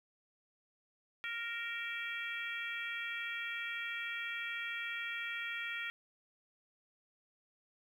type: harmonic tone with a mistuned harmonic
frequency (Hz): 466.2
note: A#4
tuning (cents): 0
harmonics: 3 / 4 / 5 / 6 / 7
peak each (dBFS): -44 / -42 / -42 / -49 / -47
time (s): 1.24-5.9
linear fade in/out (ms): 0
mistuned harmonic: 6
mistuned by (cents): -62
effects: 11-bit